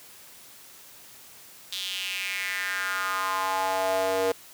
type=tone with high-pass filter sweep; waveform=square; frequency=94.7 Hz; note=F#2; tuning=41 cents sharp; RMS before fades=-28 dBFS; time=1.72-4.32 s; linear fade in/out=5 ms; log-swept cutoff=3600 to 490 Hz; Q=4.1; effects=white hiss -49 dBFS RMS until 4.53 s + high-pass 60 Hz 12 dB/octave